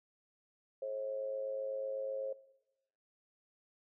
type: tone with amplitude modulation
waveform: sine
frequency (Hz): 537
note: C5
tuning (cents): +45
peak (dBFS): -33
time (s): 0.82-2.33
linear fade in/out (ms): 5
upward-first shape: sine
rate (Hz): 108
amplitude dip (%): 65
effects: noise-tail reverb RT60 0.9 s tail -19 dB re dry